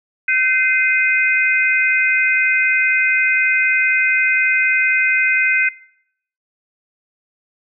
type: tone cluster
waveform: sine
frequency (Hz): 1534 / 2077 / 2498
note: G6 / C7 / D#7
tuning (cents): -38 / -13 / +6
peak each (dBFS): -18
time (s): 0.28-5.69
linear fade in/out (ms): 5
effects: noise-tail reverb RT60 0.7 s tail -21 dB re dry